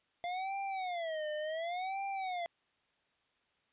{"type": "tone with vibrato", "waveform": "square", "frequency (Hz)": 691, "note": "F5", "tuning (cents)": -19, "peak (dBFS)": -36, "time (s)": [0.24, 2.46], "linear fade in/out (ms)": 0, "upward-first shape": "sine", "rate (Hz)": 0.69, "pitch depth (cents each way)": 230, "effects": ["white hiss -75 dBFS RMS until 3.72 s", "resampled to 8000 Hz"]}